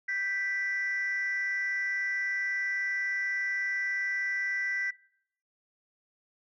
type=tone pair together; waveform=sine; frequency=1568 / 1975.6 Hz; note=G6 / B6; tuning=0 / 0 cents; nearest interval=major third; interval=400 cents; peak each=-33 / -29 dBFS; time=0.08-4.91 s; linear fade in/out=10 ms; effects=noise-tail reverb RT60 0.6 s tail -20 dB re dry + tanh soft clip ceiling -24 dBFS